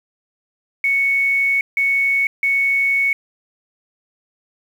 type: tone bursts at uneven times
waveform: sine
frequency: 2217 Hz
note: C#7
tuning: in tune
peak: -14 dBFS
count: 3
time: 0.84-1.61 / 1.77-2.27 / 2.43-3.13 s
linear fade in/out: 2 ms
effects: 7-bit